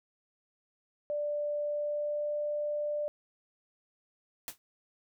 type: tone with pitch glide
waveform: sine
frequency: 589 to 592.4 Hz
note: D5 to D5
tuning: +5 to +15 cents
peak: -30 dBFS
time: 1.1-3.08 s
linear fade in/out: 0 ms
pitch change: +10 cents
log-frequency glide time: 1.63-2.34 s
type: noise with exponential decay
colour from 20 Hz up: white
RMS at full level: -35 dBFS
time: 4.48-4.58 s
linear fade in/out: 0 ms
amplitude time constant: 20 ms
effects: none